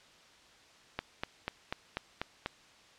click train, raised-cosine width 0.3 ms, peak -17 dBFS, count 7, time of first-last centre 0.99-2.461 s, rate 4.08 Hz, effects white hiss -59 dBFS RMS until 2.98 s + low-pass 5000 Hz 12 dB/octave

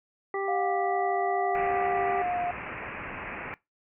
harmonic tone, 392.7 Hz, G4, 3 cents sharp, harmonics 1 / 2 / 3 / 5, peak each -30 / -34 / -36 / -37 dBFS, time 0.34-2.22 s, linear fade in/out 2 ms
sine tone with vibrato, 711 Hz, F5, 31 cents sharp, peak -27 dBFS, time 0.48-2.51 s, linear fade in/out 2 ms, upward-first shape sine, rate 2.4 Hz, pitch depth 9 cents each way
white low-pass noise, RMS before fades -38 dBFS, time 1.55-3.54 s, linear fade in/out 0 ms, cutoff 2600 Hz, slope 96 dB/octave
effects noise-tail reverb RT60 0.2 s tail -21 dB re dry

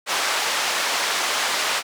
pink band-pass noise, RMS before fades -23 dBFS, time 0.06-1.83 s, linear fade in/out 50 ms, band 820 to 7000 Hz, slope 12 dB/octave, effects none

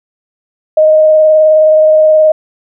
sine tone with vibrato, 622 Hz, D#5, 1 cent flat, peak -3 dBFS, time 0.77-2.32 s, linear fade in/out 5 ms, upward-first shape square, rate 19 Hz, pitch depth 11 cents each way, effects none

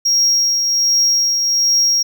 triangle tone with tremolo, 5600 Hz, F8, 4 cents sharp, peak -9 dBFS, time 0.05-2.03 s, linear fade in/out 10 ms, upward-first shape triangle, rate 1.3 Hz, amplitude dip 40%, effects none

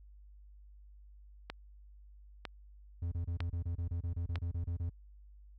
click train, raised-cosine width 0.3 ms, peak -23 dBFS, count 4, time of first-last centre 1.5-4.357 s, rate 1.05 Hz
triangle tone bursts, 85.5 Hz, F2, 36 cents flat, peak -31 dBFS, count 15, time 3.02-4.896 s, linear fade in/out 5 ms, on 98 ms, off 29 ms
effects added 50 Hz sine -53 dBFS peak until 5.58 s

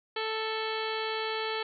harmonic tone with a mistuned harmonic, 440.3 Hz, A4, 1 cent sharp, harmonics 1 / 2 / 3 / 4 / 5 / 6 / 7 / 8 / 9 / 10, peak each -34 / -37 / -39 / -40 / -41 / -42 / -42 / -43 / -44 / -44 dBFS, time 0.16-1.63 s, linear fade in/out 5 ms, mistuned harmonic 8, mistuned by -79 cents, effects none

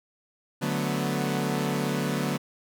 sawtooth chord, B minor seventh, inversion first, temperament equal, 146.83 / 185 / 220 / 246.9 Hz, D3 / F#3 / A3 / B3, 0 / 0 / 0 / 0 cents, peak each -26 / -27 / -29 / -27 dBFS, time 0.61-2.38 s, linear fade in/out 20 ms, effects none

